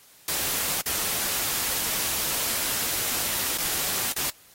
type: noise with dropouts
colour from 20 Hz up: white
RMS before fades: -27 dBFS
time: 0.28-4.3 s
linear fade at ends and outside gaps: 2 ms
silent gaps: 0.812-0.859 / 3.573-3.583 / 4.124-4.163 s
effects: white hiss -54 dBFS RMS until 4.54 s + AAC 48 kbps